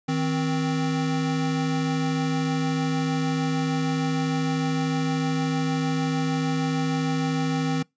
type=tone pair together; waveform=square; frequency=158.27 / 261.6 Hz; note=D#3 / C4; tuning=+30 / 0 cents; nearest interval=major sixth; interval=870 cents; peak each=-26 / -26 dBFS; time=0.08-7.83 s; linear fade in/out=10 ms; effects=noise-tail reverb RT60 0.2 s tail -26 dB re dry + resampled to 16000 Hz